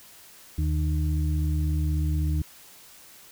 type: harmonic tone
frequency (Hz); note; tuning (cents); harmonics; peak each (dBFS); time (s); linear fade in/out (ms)
76.3; D#2; -33; 1 / 2 / 4; -23 / -29 / -35; 0.58-2.42; 5
effects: white hiss -50 dBFS RMS until 3.31 s